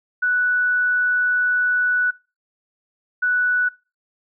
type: tone pair in turn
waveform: sine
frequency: 1480 / 1480 Hz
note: F#6 / F#6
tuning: 0 / 0 cents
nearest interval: unison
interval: 0 cents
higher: neither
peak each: -16 dBFS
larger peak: neither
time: 0.22-2.11 / 3.22-3.69 s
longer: first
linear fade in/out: 10 ms
effects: noise-tail reverb RT60 0.3 s tail -23 dB re dry